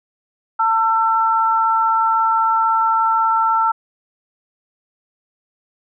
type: tone pair together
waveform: sine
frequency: 897 / 1341.9 Hz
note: A5 / E6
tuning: +33 / +30 cents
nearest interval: perfect fifth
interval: 697 cents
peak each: -16 dBFS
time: 0.59-3.72 s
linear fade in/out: 10 ms
effects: none